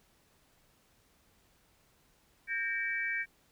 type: tone cluster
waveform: sine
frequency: 1594 / 1841 / 2301 Hz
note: G6 / A#6 / D7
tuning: +28 / -22 / -36 cents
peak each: -37 / -36 / -34 dBFS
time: 2.47-3.26 s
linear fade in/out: 50 ms
effects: pink hiss -68 dBFS RMS until 3.51 s